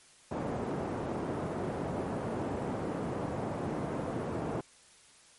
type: band-pass noise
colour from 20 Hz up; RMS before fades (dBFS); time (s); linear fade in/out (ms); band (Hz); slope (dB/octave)
pink; -35; 0.31-4.61; 5; 140 to 790; 12
effects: white hiss -59 dBFS RMS until 5.38 s + MP3 48 kbps